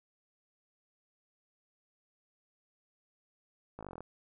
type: slowing click train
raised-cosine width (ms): 1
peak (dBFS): -30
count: 11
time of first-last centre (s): 3.79-4.006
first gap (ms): 18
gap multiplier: 1.04
effects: none